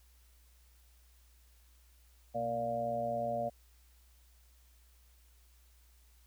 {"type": "harmonic tone with a mistuned harmonic", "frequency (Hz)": 116.9, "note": "A#2", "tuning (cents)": 5, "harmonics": [1, 2, 4, 5, 6], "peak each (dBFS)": [-46, -43, -46, -35, -36], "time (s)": [2.34, 3.5], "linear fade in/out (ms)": 20, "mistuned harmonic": 1, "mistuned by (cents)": 77, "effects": ["added 60 Hz sine -61 dBFS peak until 6.26 s", "white hiss -69 dBFS RMS until 6.26 s"]}